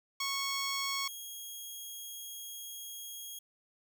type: tone pair in turn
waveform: 10% pulse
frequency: 1103 / 3278 Hz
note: C#6 / G#7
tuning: -9 / -23 cents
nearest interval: octave + perfect fifth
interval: 1886 cents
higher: second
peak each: -24 / -34 dBFS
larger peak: first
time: 0.2-1.08 / 1.08-3.39 s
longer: second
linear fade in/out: 5 ms
effects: none